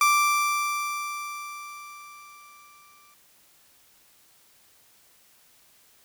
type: tone with exponential decay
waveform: 30% pulse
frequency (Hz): 1174.7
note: D6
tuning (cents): 0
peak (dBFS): -14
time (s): 0.01-3.14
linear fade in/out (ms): 2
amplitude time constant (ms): 680
effects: white hiss -59 dBFS RMS until 6.04 s